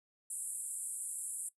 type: band-pass noise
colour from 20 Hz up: pink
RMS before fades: -41 dBFS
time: 0.3-1.49 s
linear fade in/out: 5 ms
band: 7900 to 11000 Hz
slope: 96 dB/octave
effects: noise-tail reverb RT60 0.1 s tail -17 dB re dry